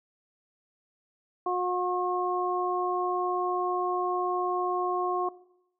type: harmonic tone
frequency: 360.9 Hz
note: F#4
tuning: 43 cents flat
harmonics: 1 / 2 / 3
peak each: -30 / -30 / -30 dBFS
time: 1.46-5.29 s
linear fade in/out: 5 ms
effects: noise-tail reverb RT60 0.8 s tail -19 dB re dry